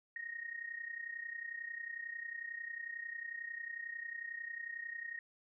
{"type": "tone with amplitude modulation", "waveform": "sine", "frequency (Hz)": 1864.7, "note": "A#6", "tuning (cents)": 0, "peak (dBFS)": -38, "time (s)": [0.16, 5.19], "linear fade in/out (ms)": 2, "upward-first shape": "sine", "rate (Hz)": 31.1, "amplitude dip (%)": 75, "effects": []}